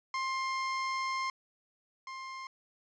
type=tone pair in turn; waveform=30% pulse; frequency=1057 / 1057 Hz; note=C6 / C6; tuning=+17 / +17 cents; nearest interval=unison; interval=0 cents; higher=neither; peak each=-29 / -38 dBFS; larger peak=first; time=0.14-1.3 / 2.07-2.47 s; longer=first; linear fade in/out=2 ms; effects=resampled to 16000 Hz